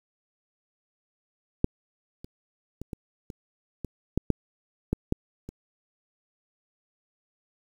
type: clicks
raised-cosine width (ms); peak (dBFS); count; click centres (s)
3; -7 / -28 / -23 / -21 / -25 / -20 / -10 / -8 / -11 / -10 / -25; 11; 1.644 / 2.245 / 2.816 / 2.932 / 3.302 / 3.847 / 4.176 / 4.303 / 4.93 / 5.124 / 5.49
effects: 8-bit